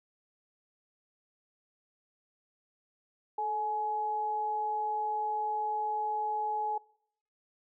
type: tone pair together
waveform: sine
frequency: 435.9 / 844 Hz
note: A4 / G#5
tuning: -16 / +28 cents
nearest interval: major seventh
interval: 1144 cents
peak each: -40 / -30 dBFS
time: 3.38-6.78 s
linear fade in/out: 5 ms
effects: noise-tail reverb RT60 0.7 s tail -24 dB re dry